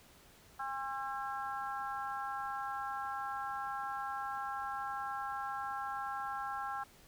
harmonic tone with a mistuned harmonic, 270 Hz, C#4, 45 cents flat, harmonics 3 / 4 / 5 / 6, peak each -40 / -43 / -42 / -46 dBFS, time 0.59-6.84 s, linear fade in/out 10 ms, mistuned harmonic 4, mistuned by -15 cents, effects pink hiss -61 dBFS RMS until 7.07 s

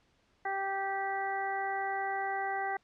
harmonic tone, 390.7 Hz, G4, 6 cents flat, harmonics 1 / 2 / 3 / 4 / 5, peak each -41 / -33 / -44 / -40 / -39 dBFS, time 0.45-2.77 s, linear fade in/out 5 ms, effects pink hiss -70 dBFS RMS until 2.83 s + low-pass 5000 Hz 12 dB/octave

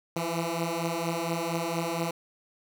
10% pulse beating tone pair, 164.81 / 169.11 Hz, E3 / E3, 0 / +45 cents, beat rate 4.3 Hz, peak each -24 / -22 dBFS, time 0.16-2.11 s, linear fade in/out 5 ms, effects none

